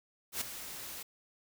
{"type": "noise with ADSR envelope", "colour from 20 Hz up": "white", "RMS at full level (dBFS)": -33, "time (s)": [0.32, 1.03], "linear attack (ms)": 93, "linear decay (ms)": 6, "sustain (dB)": -11, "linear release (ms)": 8, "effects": []}